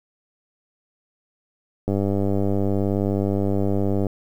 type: click train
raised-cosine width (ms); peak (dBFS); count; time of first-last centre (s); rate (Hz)
2; -10; 218; 1.88-4.067; 99.2
effects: 8-bit